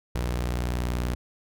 sawtooth tone pair together, 60.4 / 80.41 Hz, B1 / E2, -38 / -42 cents, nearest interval perfect fourth, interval 496 cents, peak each -22 / -32 dBFS, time 0.15-1.15 s, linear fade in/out 5 ms, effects none

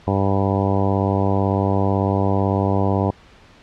harmonic tone, 98 Hz, G2, in tune, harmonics 1 / 2 / 3 / 4 / 5 / 6 / 7 / 8 / 9 / 10, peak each -20 / -23 / -25 / -26 / -27 / -28 / -28 / -29 / -30 / -30 dBFS, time 0.07-3.11 s, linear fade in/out 5 ms, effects pink hiss -48 dBFS RMS until 3.62 s + low-pass 4000 Hz 12 dB/octave

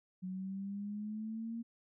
sine exponential sweep, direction up, 183.4 to 233.1 Hz, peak -38 dBFS, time 0.22-1.63 s, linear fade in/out 20 ms, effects none

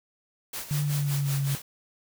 white noise with tremolo, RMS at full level -34 dBFS, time 0.53-1.62 s, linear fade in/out 5 ms, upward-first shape sine, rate 5.3 Hz, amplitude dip 70%
sine tone with pitch glide, 146.83 to 138.59 Hz, D3 to C#3, 0 to 0 cents, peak -24 dBFS, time 0.71-1.55 s, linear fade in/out 0 ms, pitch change -100 cents, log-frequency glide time 0.82-1.4 s
effects none

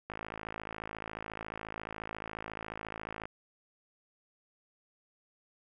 click train, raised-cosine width 0.5 ms, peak -24 dBFS, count 172, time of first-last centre 0.1-3.255 s, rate 54.2 Hz, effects none

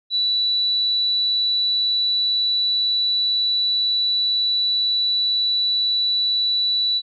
sine tone, 3951 Hz, B7, in tune, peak -17 dBFS, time 0.1-7.02 s, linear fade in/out 50 ms, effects none

